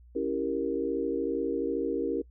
sine chord, C# diminished seventh, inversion none, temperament equal, 277.2 / 329.6 / 392 / 466.2 Hz, C#4 / E4 / G4 / Bb4, 0 / 0 / 0 / 0 cents, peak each -33 / -33 / -33 / -31 dBFS, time 0.15-2.22 s, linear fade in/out 10 ms, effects noise-tail reverb RT60 0.1 s tail -23 dB re dry + added 60 Hz sine -51 dBFS peak until 2.3 s

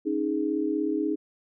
sine chord, C# suspended second, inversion none, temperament equal with one note detuned, 274.6 / 311.1 / 415.3 Hz, C#4 / D#4 / G#4, -16 / 0 / 0 cents, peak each -31 / -26 / -30 dBFS, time 0.05-1.16 s, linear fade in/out 20 ms, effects none

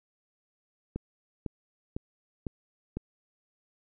click train, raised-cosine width 3 ms, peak -20 dBFS, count 5, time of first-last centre 0.96-2.97 s, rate 1.99 Hz, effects none

